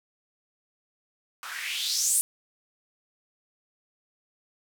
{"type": "noise with band-pass filter sweep", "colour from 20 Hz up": "blue", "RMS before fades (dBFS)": -28, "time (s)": [1.43, 2.21], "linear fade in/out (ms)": 0, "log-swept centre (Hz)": [1200, 10000], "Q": 4.2, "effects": []}